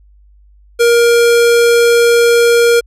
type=tone; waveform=square; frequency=470.9 Hz; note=A#4; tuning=18 cents sharp; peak=-7 dBFS; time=0.79-2.81 s; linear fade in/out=20 ms; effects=added 50 Hz sine -42 dBFS peak until 2.86 s + resampled to 32000 Hz